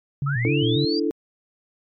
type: tone with vibrato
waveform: sine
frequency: 129.3 Hz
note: C3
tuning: 20 cents flat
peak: -21 dBFS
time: 0.22-0.85 s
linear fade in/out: 2 ms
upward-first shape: square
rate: 3.7 Hz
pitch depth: 140 cents each way
type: linear sweep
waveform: sine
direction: up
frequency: 1230 to 4865 Hz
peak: -26 dBFS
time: 0.26-1 s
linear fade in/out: 10 ms
type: chord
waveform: sine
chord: D suspended second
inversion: none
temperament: equal with one note detuned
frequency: 293.7 / 334.2 / 440 Hz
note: D4 / E4 / A4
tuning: 0 / +24 / 0 cents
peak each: -24 / -24 / -25 dBFS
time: 0.45-1.11 s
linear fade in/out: 0 ms
effects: MP3 96 kbps